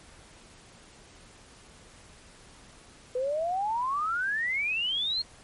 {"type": "exponential sweep", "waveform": "sine", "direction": "up", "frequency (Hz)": [491.3, 4300], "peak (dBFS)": -26, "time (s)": [3.15, 5.22], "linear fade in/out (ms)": 5, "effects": ["pink hiss -53 dBFS RMS until 5.43 s", "MP3 48 kbps"]}